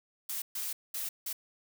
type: noise bursts at uneven times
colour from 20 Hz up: blue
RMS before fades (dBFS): -36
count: 4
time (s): 0.29-0.42 / 0.55-0.73 / 0.94-1.09 / 1.26-1.33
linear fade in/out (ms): 5
effects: none